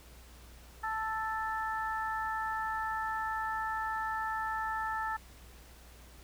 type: harmonic tone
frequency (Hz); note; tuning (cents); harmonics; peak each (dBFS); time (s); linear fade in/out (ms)
440; A4; 0; 2 / 3 / 4; -35 / -37 / -38; 0.83-5.17; 10
effects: added 60 Hz sine -53 dBFS peak until 6.23 s + pink hiss -57 dBFS RMS until 6.23 s